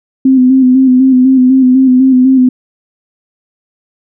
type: tone with vibrato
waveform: sine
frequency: 258.6 Hz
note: C4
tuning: 20 cents flat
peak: -3 dBFS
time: 0.25-2.49 s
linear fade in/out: 5 ms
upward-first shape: square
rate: 4 Hz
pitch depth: 36 cents each way
effects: none